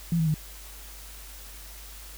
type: tone with pitch steps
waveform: sine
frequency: 168.3 / 160.79 / 153.62 Hz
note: E3 / E3 / D#3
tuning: +36 / -43 / -22 cents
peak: -21 dBFS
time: 0.12-0.342 s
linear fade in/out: 2 ms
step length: 74 ms
effects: added 50 Hz sine -44 dBFS peak until 2.17 s + white hiss -46 dBFS RMS until 2.17 s